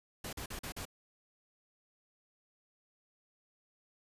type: noise bursts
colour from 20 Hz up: pink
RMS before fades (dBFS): -42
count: 5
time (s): 0.24-0.853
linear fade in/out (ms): 5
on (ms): 89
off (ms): 42
effects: resampled to 32000 Hz